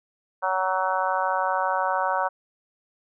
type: harmonic tone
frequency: 187.4 Hz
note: F#3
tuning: 22 cents sharp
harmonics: 3 / 4 / 5 / 6 / 7 / 8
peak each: -29 / -28 / -26 / -30 / -31 / -31 dBFS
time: 0.42-2.29 s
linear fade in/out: 20 ms
effects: none